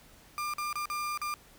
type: tone with dropouts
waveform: 35% pulse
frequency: 1197 Hz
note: D6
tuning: 33 cents sharp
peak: -30 dBFS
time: 0.38-1.34 s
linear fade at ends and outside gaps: 0 ms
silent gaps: 0.537-0.583 / 0.728-0.756 / 0.856-0.9 / 1.175-1.216 s
effects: pink hiss -57 dBFS RMS until 1.58 s